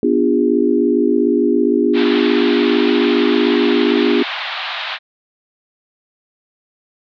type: chord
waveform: sine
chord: B diminished seventh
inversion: none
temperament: equal with one note detuned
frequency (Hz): 246.9 / 293.7 / 349.2 / 406.5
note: B3 / D4 / F4 / Ab4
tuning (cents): 0 / 0 / 0 / -37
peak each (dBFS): -17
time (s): 0.03-4.23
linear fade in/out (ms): 2
type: band-pass noise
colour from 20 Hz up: white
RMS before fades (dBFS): -24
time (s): 1.93-4.99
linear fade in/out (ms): 50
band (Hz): 650 to 3900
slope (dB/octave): 48
effects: none